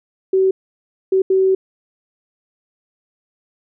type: tone bursts at uneven times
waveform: sine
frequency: 380.4 Hz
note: F#4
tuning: 48 cents sharp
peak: -11 dBFS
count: 3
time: 0.33-0.51 / 1.12-1.22 / 1.3-1.55 s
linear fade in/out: 5 ms
effects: none